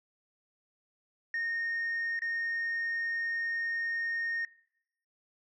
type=tone with dropouts; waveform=sine; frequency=1845 Hz; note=A#6; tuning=18 cents flat; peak=-28 dBFS; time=1.34-4.45 s; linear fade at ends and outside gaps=2 ms; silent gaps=2.192-2.219 s; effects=noise-tail reverb RT60 0.7 s tail -22 dB re dry + tanh soft clip ceiling -28 dBFS